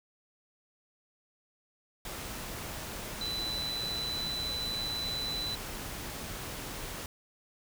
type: tone in noise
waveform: sine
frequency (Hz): 3991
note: B7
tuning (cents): +17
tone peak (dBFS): -33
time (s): 3.21-5.55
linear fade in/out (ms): 2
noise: pink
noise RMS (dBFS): -40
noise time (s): 2.05-7.06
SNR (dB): +4
effects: none